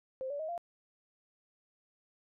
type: tone with pitch steps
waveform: sine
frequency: 523.3 / 574 / 629.5 / 690.5 Hz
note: C5 / D5 / D#5 / F5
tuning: 0 / -40 / +20 / -20 cents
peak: -35 dBFS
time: 0.21-0.578 s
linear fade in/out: 0 ms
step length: 92 ms
effects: none